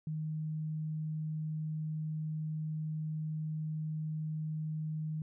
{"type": "tone", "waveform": "sine", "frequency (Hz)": 155.56, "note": "D#3", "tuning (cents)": 0, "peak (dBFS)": -34, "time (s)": [0.07, 5.22], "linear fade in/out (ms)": 2, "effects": []}